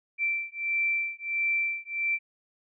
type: beating tone pair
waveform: sine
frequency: 2342 / 2343.5 Hz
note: D7 / D7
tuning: -5 / -4 cents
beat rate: 1.5 Hz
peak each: -29 dBFS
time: 0.18-2.19 s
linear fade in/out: 50 ms
effects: none